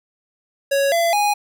square tone with pitch steps, 555 / 677 / 825 Hz, C#5 / E5 / G#5, +2 / +46 / -12 cents, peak -16 dBFS, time 0.71-1.34 s, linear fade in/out 10 ms, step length 210 ms, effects none

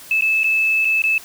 sine tone with dropouts, 2616 Hz, E7, 14 cents flat, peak -14 dBFS, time 0.11-1.18 s, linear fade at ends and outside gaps 2 ms, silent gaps 0.21-0.221 / 0.434-0.442 / 0.848-0.852 / 1.02-1.038 s, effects white hiss -40 dBFS RMS until 1.24 s

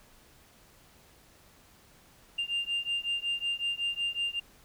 sine beating tone pair, 2794 / 2799.4 Hz, F7 / F7, 0 / +3 cents, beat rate 5.4 Hz, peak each -31 dBFS, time 2.38-4.4 s, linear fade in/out 10 ms, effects tanh soft clip ceiling -25 dBFS + pink hiss -59 dBFS RMS until 4.64 s

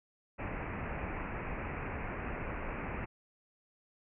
pink low-pass noise, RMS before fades -39 dBFS, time 0.38-3.06 s, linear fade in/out 20 ms, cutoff 2600 Hz, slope 96 dB/octave, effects none

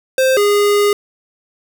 square tone pair in turn, 523.3 / 410.4 Hz, C5 / G#4, 0 / -21 cents, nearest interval major third, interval 421 cents, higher first, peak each -11 dBFS, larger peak neither, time 0.18-0.37 / 0.37-0.93 s, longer second, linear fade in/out 2 ms, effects none

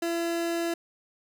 30% pulse tone, 337.5 Hz, E4, 41 cents sharp, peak -24 dBFS, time 0.02-0.74 s, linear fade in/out 5 ms, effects none

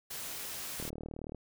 white noise, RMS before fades -41 dBFS, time 0.1-0.9 s, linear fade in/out 10 ms
click train, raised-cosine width 2 ms, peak -28 dBFS, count 22, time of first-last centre 0.8-1.347 s, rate 38.4 Hz
effects none

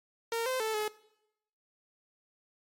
sawtooth tone with pitch steps, 460.3 / 516 / 439.6 / 425.7 Hz, A#4 / C5 / A4 / G#4, -22 / -24 / -2 / +43 cents, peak -26 dBFS, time 0.32-0.88 s, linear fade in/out 2 ms, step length 140 ms, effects noise-tail reverb RT60 0.8 s tail -20 dB re dry + MP3 64 kbps

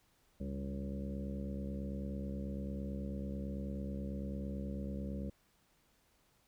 harmonic tone with a mistuned harmonic, 69.1 Hz, C#2, 5 cents flat, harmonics 1 / 2 / 3 / 4 / 5 / 6 / 7 / 8, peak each -42 / -48 / -41 / -49 / -53 / -57 / -52 / -51 dBFS, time 0.4-5.3 s, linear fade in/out 5 ms, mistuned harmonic 3, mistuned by -67 cents, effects pink hiss -72 dBFS RMS until 6.47 s

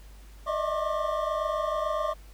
triangle tone cluster, 598 / 620 / 647 / 1082 / 1183 Hz, D5 / D#5 / E5 / C#6 / D6, +31 / -6 / -32 / -42 / +12 cents, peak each -31 dBFS, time 0.46-2.14 s, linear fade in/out 20 ms, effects added 50 Hz sine -46 dBFS peak until 2.33 s + pink hiss -57 dBFS RMS until 2.33 s

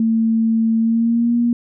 sine tone with pitch glide, 225.1 to 237.5 Hz, A3 to A#3, +40 to +33 cents, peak -13 dBFS, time 0-1.53 s, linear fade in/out 2 ms, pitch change +93 cents, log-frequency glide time 0.79-1.35 s, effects none

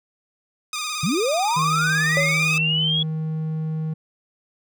10% pulse tone with vibrato, 1221 Hz, D#6, 33 cents flat, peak -17 dBFS, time 0.73-2.58 s, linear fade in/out 2 ms, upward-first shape square, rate 18 Hz, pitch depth 40 cents each way
sine linear sweep, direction up, 130.81 to 3377 Hz, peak -19 dBFS, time 1.03-3.03 s, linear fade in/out 5 ms
triangle tone, 157.7 Hz, D#3, 24 cents sharp, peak -21 dBFS, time 1.56-3.94 s, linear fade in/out 10 ms
sine tone with exponential decay, 561 Hz, C#5, 21 cents sharp, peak -18 dBFS, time 2.17-2.57 s, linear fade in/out 0 ms, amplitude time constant 85 ms
effects none

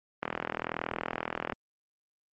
click train, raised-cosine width 0.5 ms, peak -15 dBFS, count 54, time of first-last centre 0.23-1.523 s, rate 41 Hz, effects high-pass 150 Hz 12 dB/octave + Opus 32 kbps

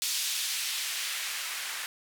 blue noise with band-pass filter sweep, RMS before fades -33 dBFS, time 0.02-1.86 s, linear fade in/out 0 ms, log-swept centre 3900 to 1500 Hz, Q 0.99, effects none

